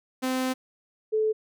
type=tone pair in turn; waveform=sawtooth / sine; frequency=258.2 / 434.2 Hz; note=C4 / A4; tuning=-23 / -23 cents; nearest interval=major sixth; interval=900 cents; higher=second; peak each=-21 dBFS; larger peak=neither; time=0.22-0.54 / 1.12-1.33 s; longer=first; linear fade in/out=20 ms; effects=none